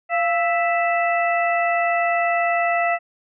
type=harmonic tone with a mistuned harmonic; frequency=659.3 Hz; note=E5; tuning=in tune; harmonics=1 / 2 / 3 / 4; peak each=-19 / -26 / -24 / -28 dBFS; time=0.09-2.99 s; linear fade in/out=50 ms; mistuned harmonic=1; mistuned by=+79 cents; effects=none